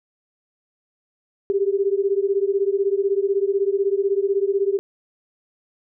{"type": "beating tone pair", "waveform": "sine", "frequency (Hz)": [389.2, 405.2], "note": ["G4", "G#4"], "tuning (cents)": [-12, -43], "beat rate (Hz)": 16, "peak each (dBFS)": [-20, -21], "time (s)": [1.5, 4.79], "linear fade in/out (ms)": 0, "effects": []}